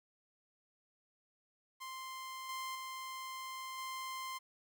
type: tone with level steps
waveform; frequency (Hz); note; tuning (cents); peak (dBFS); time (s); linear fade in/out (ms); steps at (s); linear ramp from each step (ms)
sawtooth; 1046.5; C6; 0; -40 / -36 / -39 / -37; 1.8-4.39; 20; 2.49 / 2.75 / 3.78; 2
effects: 12-bit